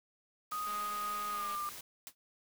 white noise, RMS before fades -47 dBFS, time 0.51-1.81 s, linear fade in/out 5 ms
sine tone with pitch glide, 1244.5 to 1194.5 Hz, D#6 to D6, 0 to +29 cents, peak -35 dBFS, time 0.52-1.69 s, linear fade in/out 0 ms, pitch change -71 cents, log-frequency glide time 1.33-1.48 s
click train, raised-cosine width 0.3 ms, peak -33 dBFS, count 184, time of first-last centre 0.67-1.55 s, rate 208 Hz
white noise with exponential decay, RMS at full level -42 dBFS, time 2.07-2.15 s, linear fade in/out 0 ms, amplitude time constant 16 ms
effects none

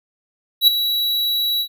square tone with ADSR envelope, 3908 Hz, B7, 19 cents flat, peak -7 dBFS, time 0.61-1.68 s, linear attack 67 ms, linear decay 8 ms, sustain -11 dB, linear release 78 ms, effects none

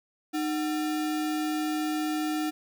sine tone with sample-and-hold, 307.3 Hz, D#4, 21 cents flat, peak -26 dBFS, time 0.33-2.51 s, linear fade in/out 20 ms, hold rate 1050 Hz, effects none

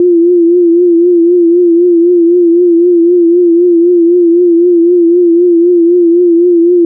sine tone with vibrato, 345.3 Hz, F4, 20 cents flat, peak -3 dBFS, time 0-6.85 s, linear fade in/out 2 ms, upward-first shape triangle, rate 3.9 Hz, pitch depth 74 cents each way, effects none

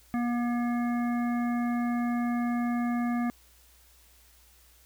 harmonic tone with a mistuned harmonic, 239.5 Hz, A#3, 47 cents sharp, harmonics 1 / 3 / 5 / 7 / 9, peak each -26 / -36 / -40 / -43 / -45 dBFS, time 0.14-3.3 s, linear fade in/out 0 ms, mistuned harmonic 7, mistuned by +23 cents, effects added 60 Hz sine -60 dBFS peak until 4.85 s + white hiss -60 dBFS RMS until 4.85 s

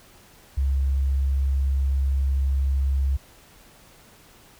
sine tone, 67.9 Hz, C#2, 35 cents flat, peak -19 dBFS, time 0.57-3.17 s, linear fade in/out 10 ms, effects pink hiss -52 dBFS RMS until 4.59 s

